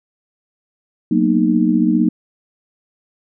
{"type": "chord", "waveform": "sine", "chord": "B major seventh", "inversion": "second", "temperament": "just", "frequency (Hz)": [185.21, 231.5, 246.9, 308.7], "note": ["F#3", "A#3", "B3", "D#4"], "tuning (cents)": [2, -12, 0, -14], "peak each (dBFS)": [-18, -16, -21, -16], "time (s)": [1.11, 2.09], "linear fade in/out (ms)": 5, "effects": []}